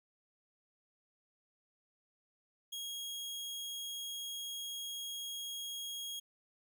sawtooth tone, 3284 Hz, G#7, 20 cents flat, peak -37 dBFS, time 2.72-6.2 s, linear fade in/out 10 ms, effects none

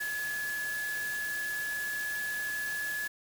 sine tone in noise, 1703 Hz, G#6, 43 cents sharp, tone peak -32 dBFS, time 0-3.08 s, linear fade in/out 10 ms, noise white, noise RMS -42 dBFS, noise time 0-3.08 s, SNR +7 dB, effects none

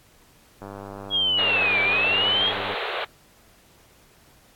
click train, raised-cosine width 1 ms, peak -23 dBFS, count 212, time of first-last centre 0.62-2.741 s, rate 99.5 Hz
sine linear two-way sweep, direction down then up, 3325 to 2298 to 3325 Hz, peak -19 dBFS, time 1.1-2.53 s, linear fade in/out 50 ms, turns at 1.81 s
pink band-pass noise, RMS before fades -29 dBFS, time 1.38-3.05 s, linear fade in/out 10 ms, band 380 to 4000 Hz, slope 96 dB/octave
effects pink hiss -56 dBFS RMS until 4.55 s + AAC 64 kbps

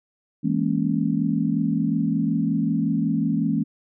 sine chord, A# half-diminished seventh, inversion second, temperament equal with one note detuned, 164.81 / 207.7 / 233.1 / 276.2 Hz, E3 / G#3 / A#3 / C#4, 0 / 0 / 0 / -6 cents, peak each -25 dBFS, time 0.43-3.64 s, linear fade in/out 20 ms, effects none

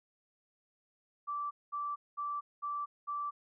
sine tone bursts, 1165 Hz, D6, 14 cents flat, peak -34 dBFS, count 5, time 1.27-3.31 s, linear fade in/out 20 ms, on 240 ms, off 210 ms, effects none

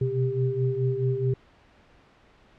sine tone cluster, 124.8 / 129.5 / 396.1 Hz, B2 / C3 / G4, +19 / -17 / +18 cents, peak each -27 dBFS, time 0.01-1.34 s, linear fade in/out 5 ms, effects pink hiss -57 dBFS RMS until 2.58 s + low-pass 3000 Hz 12 dB/octave

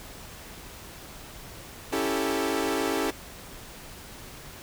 sawtooth chord, A dominant seventh, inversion first, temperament equal with one note detuned, 277.2 / 328.3 / 392 / 440 Hz, C#4 / E4 / G4 / A4, 0 / -7 / 0 / 0 cents, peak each -27 dBFS, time 1.92-3.11 s, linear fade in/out 10 ms, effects pink hiss -44 dBFS RMS until 4.62 s

